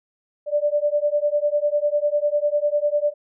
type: beating tone pair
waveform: sine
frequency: 584 / 594 Hz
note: D5 / D5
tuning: -10 / +20 cents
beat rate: 10 Hz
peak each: -21 dBFS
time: 0.46-3.14 s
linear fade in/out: 50 ms
effects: none